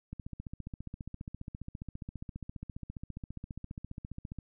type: click train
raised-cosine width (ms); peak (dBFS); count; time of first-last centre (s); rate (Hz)
5; -28; 64; 0.13-4.387; 14.8
effects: none

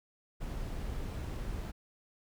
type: noise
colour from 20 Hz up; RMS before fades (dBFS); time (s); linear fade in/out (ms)
brown; -38; 0.4-1.72; 20
effects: none

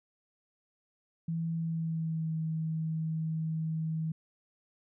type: tone with pitch glide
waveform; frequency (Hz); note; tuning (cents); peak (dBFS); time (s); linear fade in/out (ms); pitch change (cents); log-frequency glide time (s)
sine; 164.81 to 159.75; E3 to D#3; 0 to +46; -30; 1.28-4.12; 5; -54; 1.53-2.35
effects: none

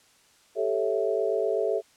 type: chord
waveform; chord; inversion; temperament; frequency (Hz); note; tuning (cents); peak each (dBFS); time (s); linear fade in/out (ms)
sine; A dominant seventh; third; equal; 392 / 440 / 554.4 / 659.3; G4 / A4 / C#5 / E5; 0 / 0 / 0 / 0; -29 / -27 / -31 / -29; 0.55-1.82; 50
effects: white hiss -60 dBFS RMS until 1.96 s + low-pass 9000 Hz 12 dB/octave

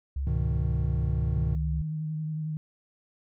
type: tone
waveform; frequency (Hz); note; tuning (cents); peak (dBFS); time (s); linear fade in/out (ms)
sine; 68.5; C#2; -20; -27; 0.16-1.82; 5
type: chord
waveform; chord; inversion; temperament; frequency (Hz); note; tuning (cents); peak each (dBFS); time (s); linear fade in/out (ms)
triangle; G# minor; none; just; 103.83 / 124.59 / 155.74; G#2 / B2 / D#3; 0 / +16 / +2; -29; 0.27-1.55; 0
type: tone with vibrato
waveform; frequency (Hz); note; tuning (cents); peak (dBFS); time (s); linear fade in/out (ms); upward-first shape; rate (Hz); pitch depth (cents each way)
sine; 155.4; D#3; -2; -29; 1.37-2.57; 0; square; 11; 18
effects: none

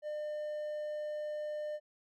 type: tone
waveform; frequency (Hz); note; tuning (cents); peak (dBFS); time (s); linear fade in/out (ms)
triangle; 602; D5; +43; -34; 0.02-1.8; 50
effects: none

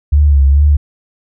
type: tone with vibrato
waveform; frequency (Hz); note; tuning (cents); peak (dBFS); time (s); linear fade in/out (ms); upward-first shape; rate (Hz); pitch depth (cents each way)
sine; 71.1; C#2; +45; -5; 0.12-0.77; 10; sine; 2.3; 67
effects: none

